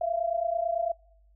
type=tone pair together; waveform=sine; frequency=659.3 / 688.3 Hz; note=E5 / F5; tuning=0 / -25 cents; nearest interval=minor second; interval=75 cents; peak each=-28 / -28 dBFS; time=0.01-0.92 s; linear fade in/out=5 ms; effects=noise-tail reverb RT60 0.7 s tail -25 dB re dry + added 50 Hz sine -57 dBFS peak until 1.35 s